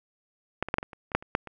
clicks, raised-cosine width 0.5 ms, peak -11 / -19 / -9 / -9 / -20 / -28 / -28 / -6 / -28 / -7 / -25 dBFS, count 11, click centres 0.626 / 0.686 / 0.741 / 0.784 / 0.829 / 0.932 / 1.118 / 1.15 / 1.225 / 1.351 / 1.473 s, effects none

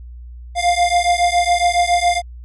square beating tone pair, 698.5 / 705.7 Hz, F5 / F5, 0 / +18 cents, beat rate 7.2 Hz, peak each -17 dBFS, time 0.55-2.22 s, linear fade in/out 50 ms, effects added 60 Hz sine -32 dBFS peak until 2.44 s + resampled to 24000 Hz

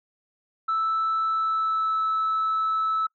sine tone with pitch glide, 1317 to 1306.4 Hz, E6 to E6, -2 to -16 cents, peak -20 dBFS, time 0.68-3.07 s, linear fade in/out 10 ms, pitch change -14 cents, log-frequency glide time 1.26-2.02 s, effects noise-tail reverb RT60 0.1 s tail -26 dB re dry + tanh soft clip ceiling -19 dBFS

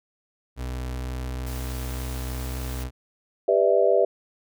35% pulse tone with pitch glide, 62.7 to 63.54 Hz, B1 to B1, +27 to +50 cents, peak -27 dBFS, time 0.56-2.91 s, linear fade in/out 50 ms, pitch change +23 cents, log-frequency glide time 0.67-1.69 s
white noise, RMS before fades -42 dBFS, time 1.46-2.84 s, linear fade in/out 10 ms
sine chord, E minor seventh, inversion first, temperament just, 395.6 / 494.4 / 593.3 / 659.3 Hz, G4 / B4 / D5 / E5, +16 / +2 / +18 / 0 cents, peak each -22 dBFS, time 3.48-4.05 s, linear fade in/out 5 ms
effects none

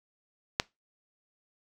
click, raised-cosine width 0.2 ms, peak -6 dBFS, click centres 0.599 s, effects noise-tail reverb RT60 0.2 s tail -22 dB re dry

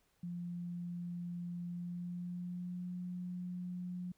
sine tone with pitch glide, 174.4 to 179.2 Hz, F3 to F3, -2 to +45 cents, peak -39 dBFS, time 0.23-4.12 s, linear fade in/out 5 ms, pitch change +47 cents, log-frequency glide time 1.68-2.89 s, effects pink hiss -75 dBFS RMS until 4.17 s

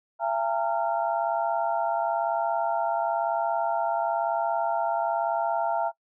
sine tone cluster, 676 / 813 / 914 / 1382 Hz, E5 / G#5 / A#5 / F6, +43 / -37 / -34 / -19 cents, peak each -27 / -30 / -28 / -36 dBFS, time 0.19-5.92 s, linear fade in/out 50 ms, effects noise-tail reverb RT60 0.1 s tail -21 dB re dry

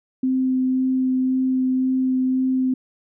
sine tone with vibrato, 258.9 Hz, C4, 18 cents flat, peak -17 dBFS, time 0.23-2.74 s, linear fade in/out 5 ms, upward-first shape sine, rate 1.9 Hz, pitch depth 8 cents each way, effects none

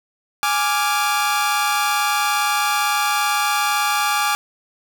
sawtooth chord, D diminished, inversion second, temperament equal, 830.6 / 1174.7 / 1396.9 Hz, Ab5 / D6 / F6, 0 / 0 / 0 cents, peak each -17 / -17 / -21 dBFS, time 0.43-4.35 s, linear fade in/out 0 ms, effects none

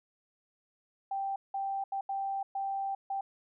sine tone bursts at uneven times, 784 Hz, G5, in tune, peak -31 dBFS, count 6, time 1.11-1.36 / 1.54-1.84 / 1.92-2.01 / 2.09-2.43 / 2.55-2.95 / 3.1-3.21 s, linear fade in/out 5 ms, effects none

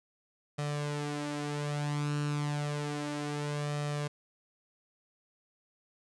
sawtooth tone with flanger, 146.83 Hz, D3, in tune, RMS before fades -34 dBFS, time 0.58-4.08 s, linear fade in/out 10 ms, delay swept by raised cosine 1.6 to 6.1 ms, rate 0.31 Hz, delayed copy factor +0.6, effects resampled to 22050 Hz + 11-bit

